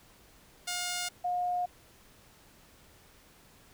5% pulse / sine tone pair in turn, 713 / 715.5 Hz, F5 / F5, +36 / +42 cents, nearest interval unison, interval 6 cents, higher second, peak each -21 / -28 dBFS, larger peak first, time 0.67-1.09 / 1.24-1.66 s, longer neither, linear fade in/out 10 ms, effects pink hiss -59 dBFS RMS until 3.73 s

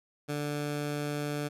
15% pulse tone, 146.83 Hz, D3, in tune, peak -25 dBFS, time 0.28-1.49 s, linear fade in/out 20 ms, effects resampled to 32000 Hz

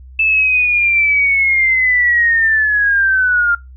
sine linear sweep, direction down, 2637 to 1392 Hz, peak -10 dBFS, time 0.19-3.55 s, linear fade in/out 5 ms, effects noise-tail reverb RT60 0.2 s tail -21 dB re dry + added 64 Hz sine -34 dBFS peak until 3.76 s

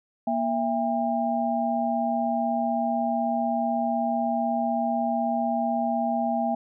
sine tone cluster, 236.5 / 666 / 802 Hz, A#3 / E5 / G5, +25 / +18 / +39 cents, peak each -27 dBFS, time 0.27-6.55 s, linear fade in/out 5 ms, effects none

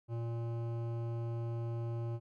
sine tone with hard clipping, 116.54 Hz, A#2, in tune, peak -37 dBFS, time 0.08-2.2 s, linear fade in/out 50 ms, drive 14 dB, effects none

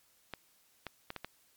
clicks, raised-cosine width 0.3 ms, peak -23 dBFS, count 5, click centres 0.337 / 0.867 / 1.104 / 1.163 / 1.246 s, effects white hiss -68 dBFS RMS until 1.56 s + MP3 96 kbps

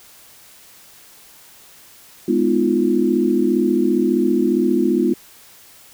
sine chord, F half-diminished seventh, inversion first, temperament just, 209.5 / 251.4 / 314.3 / 349.2 Hz, Ab3 / Cb4 / Eb4 / F4, +15 / +31 / +18 / 0 cents, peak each -21 / -19 / -21 / -18 dBFS, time 2.28-5.14 s, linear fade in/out 5 ms, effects white hiss -46 dBFS RMS until 5.93 s

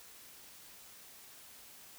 silence, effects white hiss -55 dBFS RMS until 1.98 s

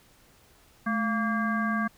harmonic tone with a mistuned harmonic, 230.4 Hz, A#3, 20 cents flat, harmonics 1 / 3 / 5 / 7 / 9, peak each -27 / -36 / -31 / -31 / -44 dBFS, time 0.86-1.88 s, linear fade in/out 10 ms, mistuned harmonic 1, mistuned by -110 cents, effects pink hiss -59 dBFS RMS until 1.97 s

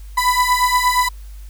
35% pulse beating tone pair, 991 / 999.5 Hz, B5 / B5, +6 / +20 cents, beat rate 8.5 Hz, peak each -15 dBFS, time 0.17-1.09 s, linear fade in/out 10 ms, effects added 50 Hz sine -32 dBFS peak until 1.49 s + white hiss -51 dBFS RMS until 1.49 s

